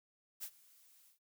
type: noise with ADSR envelope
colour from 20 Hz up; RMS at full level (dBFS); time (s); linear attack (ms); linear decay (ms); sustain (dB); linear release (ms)
blue; -42; 0.4-1.19; 32; 65; -23; 110
effects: none